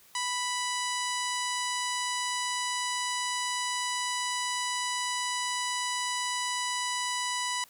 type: harmonic tone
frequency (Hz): 988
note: B5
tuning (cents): 0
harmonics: 1 / 2 / 3 / 4 / 5 / 6 / 7 / 8 / 9 / 10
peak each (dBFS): -33 / -36 / -38 / -39 / -40 / -41 / -41 / -42 / -43 / -43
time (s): 0.15-7.64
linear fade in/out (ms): 2
effects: white hiss -58 dBFS RMS until 7.69 s